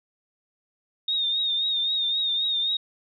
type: tone with vibrato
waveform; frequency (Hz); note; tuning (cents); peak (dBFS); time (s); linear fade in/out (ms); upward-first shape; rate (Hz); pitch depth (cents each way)
sine; 3690; A#7; -18; -22; 1.08-2.77; 5; triangle; 3.8; 65
effects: none